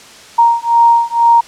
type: beating tone pair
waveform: sine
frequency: 932.3 / 934.4 Hz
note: A#5 / A#5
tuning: 0 / +4 cents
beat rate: 2.1 Hz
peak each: -10 dBFS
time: 0.38-1.41 s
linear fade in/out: 10 ms
effects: white hiss -37 dBFS RMS until 1.47 s + low-pass 7000 Hz 12 dB/octave